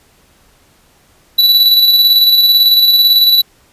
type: tone with tremolo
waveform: square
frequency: 3951 Hz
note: B7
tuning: in tune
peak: -5 dBFS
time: 1.38-3.42 s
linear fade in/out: 10 ms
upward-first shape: square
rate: 18 Hz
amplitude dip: 35%
effects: pink hiss -50 dBFS RMS until 3.72 s + resampled to 32000 Hz